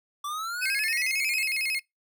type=exponential sweep; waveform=square; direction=up; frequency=1150 to 2660 Hz; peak=-31 dBFS; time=0.24-1.45 s; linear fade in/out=5 ms
type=tone with vibrato; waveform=35% pulse; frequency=2341 Hz; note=D7; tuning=6 cents flat; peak=-24 dBFS; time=0.61-1.8 s; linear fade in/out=20 ms; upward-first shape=square; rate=11 Hz; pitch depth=150 cents each way
effects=noise-tail reverb RT60 0.2 s tail -25 dB re dry